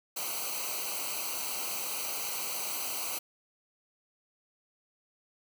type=noise with comb filter; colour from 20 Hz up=white; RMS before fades=-35 dBFS; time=0.16-3.19 s; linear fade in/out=10 ms; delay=0.57 ms; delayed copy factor=-0.9; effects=none